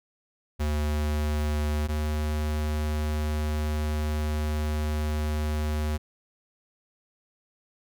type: tone pair in turn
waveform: square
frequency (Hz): 75.1 / 75.93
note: D2 / D#2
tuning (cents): +39 / -42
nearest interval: unison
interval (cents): 19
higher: second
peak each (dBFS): -25 / -26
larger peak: first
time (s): 0.59-1.88 / 1.88-5.98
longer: second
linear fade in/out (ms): 20
effects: none